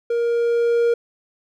triangle tone with level ramp, 470 Hz, A#4, 14 cents sharp, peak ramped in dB -16 to -12 dBFS, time 0.1-0.94 s, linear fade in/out 5 ms, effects none

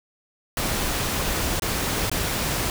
pink noise with dropouts, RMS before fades -25 dBFS, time 0.57-2.7 s, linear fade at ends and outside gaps 1 ms, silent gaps 1.597-1.621 / 2.097-2.115 s, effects none

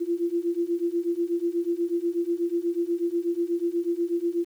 sine beating tone pair, 338.3 / 346.5 Hz, E4 / F4, +45 / -14 cents, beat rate 8.2 Hz, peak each -27 / -26 dBFS, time 0-4.45 s, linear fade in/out 20 ms, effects 9-bit

